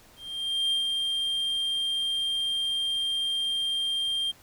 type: tone with ADSR envelope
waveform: triangle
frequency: 3188 Hz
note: G7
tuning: 28 cents sharp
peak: -21 dBFS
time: 0.16-4.32 s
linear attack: 550 ms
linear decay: 130 ms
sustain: -3 dB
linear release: 18 ms
effects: pink hiss -55 dBFS RMS until 4.42 s